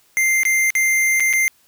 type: tone with dropouts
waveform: square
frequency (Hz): 2093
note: C7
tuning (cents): 0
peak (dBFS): -15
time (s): 0.17-1.48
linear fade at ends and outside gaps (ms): 0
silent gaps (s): 0.433-0.452 / 0.704-0.752 / 1.198-1.204 / 1.329-1.335
effects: white hiss -57 dBFS RMS until 1.67 s